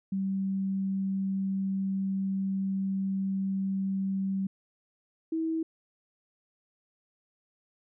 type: tone pair in turn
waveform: sine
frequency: 193.2 / 323.4 Hz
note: G3 / E4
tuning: -25 / -33 cents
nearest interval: major sixth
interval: 892 cents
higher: second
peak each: -27 dBFS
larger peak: neither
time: 0.12-4.47 / 5.32-5.63 s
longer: first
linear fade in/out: 5 ms
effects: none